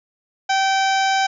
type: harmonic tone with a mistuned harmonic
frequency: 774 Hz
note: G5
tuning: 22 cents flat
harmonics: 1 / 2 / 3 / 4 / 5 / 6 / 7 / 8 / 9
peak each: -17 / -23 / -27 / -29 / -31 / -33 / -34 / -35 / -36 dBFS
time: 0.49-1.27 s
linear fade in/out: 10 ms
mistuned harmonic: 6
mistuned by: +91 cents
effects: none